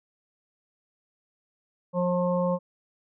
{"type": "harmonic tone", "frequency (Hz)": 178.4, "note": "F3", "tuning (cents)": 37, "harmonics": [1, 3, 5, 6], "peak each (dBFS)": [-26, -25, -35, -34], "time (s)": [1.93, 2.59], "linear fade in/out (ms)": 50, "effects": []}